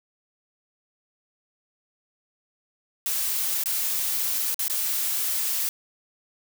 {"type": "noise with dropouts", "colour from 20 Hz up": "blue", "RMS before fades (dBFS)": -26, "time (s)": [3.06, 5.69], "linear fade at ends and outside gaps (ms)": 1, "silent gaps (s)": [[3.637, 3.658], [4.544, 4.592], [4.681, 4.698]], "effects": []}